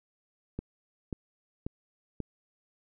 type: click train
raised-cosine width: 3 ms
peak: -21 dBFS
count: 4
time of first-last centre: 0.59-2.203 s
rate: 1.86 Hz
effects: none